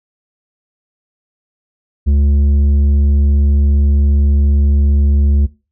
sine tone with tanh clipping, 71.3 Hz, C#2, 49 cents sharp, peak -10 dBFS, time 2.06-5.47 s, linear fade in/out 20 ms, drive 8 dB, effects noise-tail reverb RT60 0.3 s tail -19 dB re dry

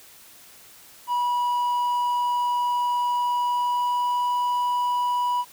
triangle tone with pitch glide, 974 to 979.6 Hz, B5 to B5, -24 to -14 cents, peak -19 dBFS, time 1.07-5.45 s, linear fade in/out 50 ms, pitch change +10 cents, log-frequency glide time 3.24-4.33 s, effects white hiss -49 dBFS RMS until 5.52 s

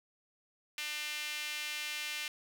sawtooth tone with high-pass filter, 300 Hz, D4, 37 cents sharp, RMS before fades -39 dBFS, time 0.78-2.28 s, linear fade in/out 2 ms, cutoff 2500 Hz, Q 2.2, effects none

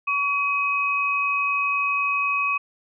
sine tone pair together, 1128 / 2532 Hz, C#6 / D#7, +30 / +30 cents, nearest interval octave + major second, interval 1400 cents, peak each -24 / -22 dBFS, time 0.07-2.58 s, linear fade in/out 10 ms, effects none

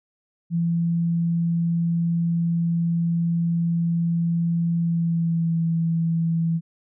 sine tone with pitch glide, 168.7 to 165.32 Hz, E3 to E3, +40 to +5 cents, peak -19 dBFS, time 0.5-6.61 s, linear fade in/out 50 ms, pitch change -35 cents, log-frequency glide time 4.79-5.58 s, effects none

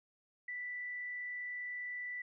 sine tone with frequency modulation, 1975 Hz, B6, in tune, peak -39 dBFS, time 0.48-2.22 s, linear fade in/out 5 ms, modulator 44.7 Hz, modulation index 0.32, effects none

